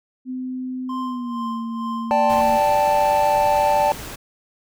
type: tone with pitch glide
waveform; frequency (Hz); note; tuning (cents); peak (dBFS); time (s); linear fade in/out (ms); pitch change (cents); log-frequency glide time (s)
sine; 255.8 to 229.2; C4 to A#3; -39 to -29; -25; 0.25-2.6; 50; -190; 1.01-1.48
type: tone with tremolo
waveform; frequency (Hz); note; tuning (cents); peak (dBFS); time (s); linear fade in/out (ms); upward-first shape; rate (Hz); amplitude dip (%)
triangle; 1046.5; C6; 0; -24; 0.89-2.41; 5; sine; 2.2; 70
type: chord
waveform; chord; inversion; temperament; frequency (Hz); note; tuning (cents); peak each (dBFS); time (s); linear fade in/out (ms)
triangle; D suspended fourth; none; equal; 587.3 / 784 / 880; D5 / G5 / A5; 0 / 0 / 0; -18 / -19 / -16; 2.11-3.92; 0
type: noise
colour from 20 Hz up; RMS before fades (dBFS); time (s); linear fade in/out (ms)
pink; -34; 2.29-4.16; 10
effects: none